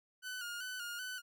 sawtooth tone with vibrato, 1462 Hz, F#6, 21 cents flat, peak -37 dBFS, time 0.22-1.22 s, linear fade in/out 50 ms, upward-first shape square, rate 2.6 Hz, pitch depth 49 cents each way, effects none

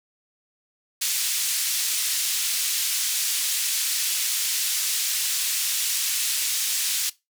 white band-pass noise, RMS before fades -25 dBFS, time 1.01-7.1 s, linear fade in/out 10 ms, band 2800 to 11000 Hz, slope 12 dB/octave, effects noise-tail reverb RT60 0.2 s tail -19 dB re dry

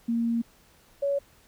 sine tone pair in turn, 232.3 / 561.7 Hz, A#3 / C#5, -6 / +23 cents, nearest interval octave + minor third, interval 1529 cents, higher second, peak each -23 dBFS, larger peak neither, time 0.08-0.42 / 1.02-1.19 s, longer first, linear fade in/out 10 ms, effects pink hiss -59 dBFS RMS until 1.47 s

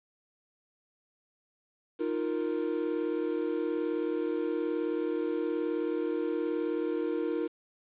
triangle chord, Eb suspended second, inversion none, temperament just, 311.1 / 350 / 466.7 Hz, Eb4 / F4 / Bb4, 0 / +4 / +2 cents, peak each -31 dBFS, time 1.99-7.48 s, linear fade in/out 20 ms, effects resampled to 8000 Hz + 9-bit

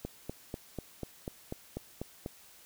click train, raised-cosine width 2 ms, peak -23 dBFS, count 10, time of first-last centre 0.05-2.261 s, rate 4.07 Hz, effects white hiss -57 dBFS RMS until 2.65 s

